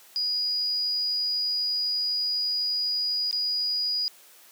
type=tone with dropouts; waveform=sine; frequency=4904 Hz; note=D#8; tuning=26 cents flat; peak=-24 dBFS; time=0.16-4.08 s; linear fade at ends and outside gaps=0 ms; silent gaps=3.311-3.328 s; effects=white hiss -53 dBFS RMS until 4.51 s + high-pass 300 Hz 12 dB/octave